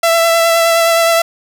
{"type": "tone with vibrato", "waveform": "sawtooth", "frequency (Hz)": 667, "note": "E5", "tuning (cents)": 20, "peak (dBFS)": -5, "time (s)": [0.03, 1.22], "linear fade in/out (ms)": 5, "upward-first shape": "triangle", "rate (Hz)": 9.6, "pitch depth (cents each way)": 21, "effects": []}